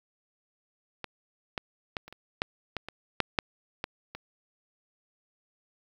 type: clicks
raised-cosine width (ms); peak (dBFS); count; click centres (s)
0.3; -19 / -15 / -16 / -30 / -29 / -10 / -16 / -22 / -7 / -7 / -15 / -23; 12; 1.043 / 1.578 / 1.968 / 2.08 / 2.126 / 2.419 / 2.767 / 2.886 / 3.203 / 3.388 / 3.841 / 4.15
effects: 8-bit